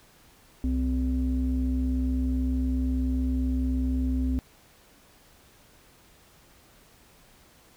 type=tone pair together; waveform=sine; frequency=64.49 / 257.2 Hz; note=C2 / C4; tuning=-24 / -30 cents; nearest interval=2 octaves; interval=2394 cents; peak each=-24 / -26 dBFS; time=0.64-4.39 s; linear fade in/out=0 ms; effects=tanh soft clip ceiling -18 dBFS + pink hiss -57 dBFS RMS until 7.76 s